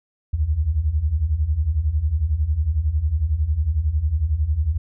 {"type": "beating tone pair", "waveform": "sine", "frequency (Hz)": [69.3, 80.3], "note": ["C#2", "E2"], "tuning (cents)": [0, -45], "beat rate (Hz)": 11, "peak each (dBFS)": [-23, -19], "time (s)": [0.33, 4.78], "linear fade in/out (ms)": 10, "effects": []}